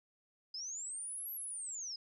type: linear two-way sweep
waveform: sine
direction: up then down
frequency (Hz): 4945 to 11830 to 4945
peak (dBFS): -40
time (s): 0.54-1.96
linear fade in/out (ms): 5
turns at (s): 1.32
effects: none